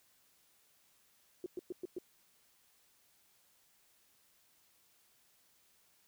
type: tone bursts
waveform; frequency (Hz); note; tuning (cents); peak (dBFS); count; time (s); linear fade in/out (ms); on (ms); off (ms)
sine; 360; F#4; -47; -37; 5; 1.44-1.985; 2; 21; 110
effects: white hiss -70 dBFS RMS until 6.07 s